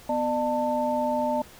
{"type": "tone cluster", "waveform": "sine", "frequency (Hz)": [248.1, 602, 890], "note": ["B3", "D5", "A5"], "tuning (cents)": [8, 43, 20], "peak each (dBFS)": [-29, -26, -27], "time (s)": [0.09, 1.42], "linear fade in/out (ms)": 5, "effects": ["pink hiss -49 dBFS RMS until 1.59 s"]}